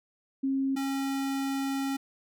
sine / square tone pair in turn, 270 / 272.5 Hz, C#4 / C#4, -45 / -29 cents, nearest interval unison, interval 16 cents, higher second, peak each -25 / -29 dBFS, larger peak first, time 0.43-0.76 / 0.76-1.97 s, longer second, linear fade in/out 10 ms, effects none

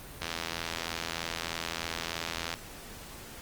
click train, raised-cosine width 0.2 ms, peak -15 dBFS, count 194, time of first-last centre 0.22-2.54 s, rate 83.2 Hz, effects pink hiss -46 dBFS RMS until 3.41 s + Opus 32 kbps

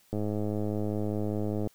click train, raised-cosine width 2 ms, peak -19 dBFS, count 163, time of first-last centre 0.13-1.673 s, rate 105 Hz, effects white hiss -63 dBFS RMS until 1.74 s

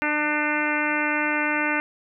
harmonic tone, 299.5 Hz, D4, 34 cents sharp, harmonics 1 / 2 / 3 / 4 / 5 / 6 / 7 / 8 / 9, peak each -28 / -32 / -30 / -33 / -27 / -31 / -28 / -32 / -33 dBFS, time 0.02-1.8 s, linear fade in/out 0 ms, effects none

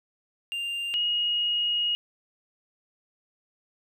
triangle / sine tone pair in turn, 2794 / 2879 Hz, F7 / F#7, 0 / -48 cents, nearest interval minor second, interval 52 cents, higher second, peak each -27 / -23 dBFS, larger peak second, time 0.52-0.94 / 0.94-1.95 s, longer second, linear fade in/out 0 ms, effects none

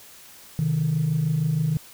sine tone pair together, 130.81 / 157.26 Hz, C3 / D#3, 0 / +19 cents, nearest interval minor third, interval 319 cents, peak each -25 / -20 dBFS, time 0.59-1.77 s, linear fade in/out 0 ms, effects tanh soft clip ceiling -15 dBFS + white hiss -47 dBFS RMS until 1.93 s

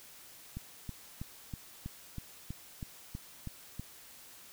click train, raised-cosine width 5 ms, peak -27 dBFS, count 11, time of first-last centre 0.57-3.796 s, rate 3.1 Hz, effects white hiss -54 dBFS RMS until 4.52 s

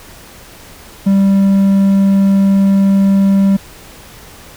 triangle tone, 196 Hz, G3, in tune, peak -5 dBFS, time 1.06-3.57 s, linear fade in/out 10 ms, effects pink hiss -37 dBFS RMS until 4.56 s

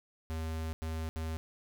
square tone bursts at uneven times, 80.2 Hz, E2, 47 cents flat, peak -35 dBFS, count 3, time 0.3-0.73 / 0.82-1.09 / 1.16-1.37 s, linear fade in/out 0 ms, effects none

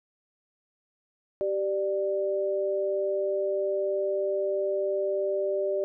sine tone pair together, 388.9 / 592 Hz, G4 / D5, -14 / +14 cents, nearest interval perfect fifth, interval 728 cents, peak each -28 / -27 dBFS, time 1.41-5.84 s, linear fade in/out 0 ms, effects none

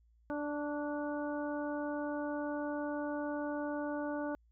harmonic tone with a mistuned harmonic, 293.7 Hz, D4, in tune, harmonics 1 / 2 / 3 / 4 / 5, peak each -37 / -39 / -44 / -49 / -46 dBFS, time 0.3-4.35 s, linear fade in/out 0 ms, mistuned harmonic 4, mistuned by -30 cents, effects added 57 Hz sine -64 dBFS peak until 4.51 s

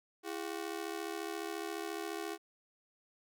sawtooth ring-modulated tone, 371.3 Hz, F#4, 6 cents sharp, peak -31 dBFS, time 0.23-2.38 s, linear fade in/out 50 ms, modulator 37.2 Hz, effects none

